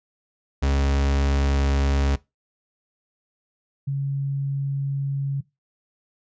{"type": "tone pair in turn", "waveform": ["40% pulse", "sine"], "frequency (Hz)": [69.3, 138.6], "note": ["C#2", "C#3"], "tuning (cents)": [0, 0], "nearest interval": "octave", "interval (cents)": 1200, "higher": "second", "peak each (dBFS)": [-18, -22], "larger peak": "first", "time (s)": [[0.62, 2.16], [3.87, 5.41]], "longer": "neither", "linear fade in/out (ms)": 10, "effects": ["noise-tail reverb RT60 0.2 s tail -19 dB re dry", "resampled to 16000 Hz"]}